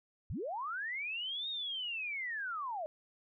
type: linear two-way sweep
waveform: sine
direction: up then down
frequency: 52.3 to 3761 to 591 Hz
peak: -36 dBFS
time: 0.3-2.86 s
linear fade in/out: 0 ms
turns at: 1.49 s
effects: none